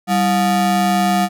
square ring-modulated tone, 261.6 Hz, C4, in tune, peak -11 dBFS, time 0.07-1.29 s, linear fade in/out 50 ms, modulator 455 Hz, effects none

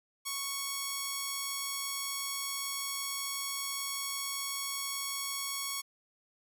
5% pulse tone, 1108.7 Hz, C#6, in tune, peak -22 dBFS, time 0.25-5.82 s, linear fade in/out 20 ms, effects none

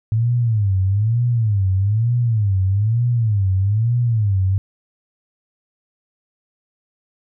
sine tone with vibrato, 107 Hz, A2, 48 cents flat, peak -14 dBFS, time 0.12-4.58 s, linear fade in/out 0 ms, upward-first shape sine, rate 1.1 Hz, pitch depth 220 cents each way, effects none

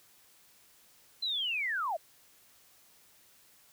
sine linear sweep, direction down, 4114 to 587.3 Hz, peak -30 dBFS, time 1.22-1.97 s, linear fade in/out 10 ms, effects white hiss -62 dBFS RMS until 3.72 s

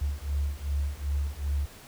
sine beating tone pair, 70 / 72.6 Hz, C#2 / D2, +18 / -19 cents, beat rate 2.6 Hz, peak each -30 dBFS, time 0.01-1.66 s, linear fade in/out 10 ms, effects pink hiss -49 dBFS RMS until 1.87 s

